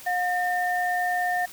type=tone pair together; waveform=sine; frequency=718 / 1809.2 Hz; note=F5 / A6; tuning=+48 / +48 cents; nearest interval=octave + major third; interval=1600 cents; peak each=-24 / -27 dBFS; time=0.06-1.46 s; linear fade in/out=10 ms; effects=white hiss -44 dBFS RMS until 1.52 s